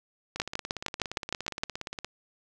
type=two click trains; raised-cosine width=0.2 ms; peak=-11 / -18 dBFS; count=9 / 30; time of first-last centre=0.4-1.635 / 0.36-2.046 s; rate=6.48 / 17.2 Hz; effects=none